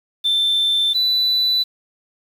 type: tone pair in turn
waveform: sine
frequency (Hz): 3552 / 3980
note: A7 / B7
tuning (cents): +16 / +13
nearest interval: major second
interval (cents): 197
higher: second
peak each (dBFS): -13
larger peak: neither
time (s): 0.24-0.94 / 0.94-1.64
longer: neither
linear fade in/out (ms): 20
effects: tanh soft clip ceiling -12 dBFS + 7-bit